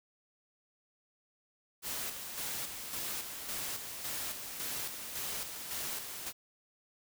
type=noise with tremolo; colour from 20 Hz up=white; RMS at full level=-38 dBFS; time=1.82-6.33 s; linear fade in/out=50 ms; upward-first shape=square; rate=1.8 Hz; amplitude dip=45%; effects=none